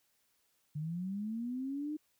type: linear sweep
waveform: sine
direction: up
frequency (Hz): 145.7 to 308.5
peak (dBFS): -35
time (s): 0.75-1.97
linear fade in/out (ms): 10
effects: white hiss -75 dBFS RMS until 2.19 s